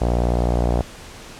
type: tone with low-pass filter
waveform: sawtooth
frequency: 59.6 Hz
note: A#1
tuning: 39 cents sharp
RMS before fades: -19 dBFS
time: 0.01-0.82 s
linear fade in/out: 5 ms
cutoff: 690 Hz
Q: 2.5
effects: pink hiss -39 dBFS RMS until 1.39 s + low-pass 9000 Hz 12 dB/octave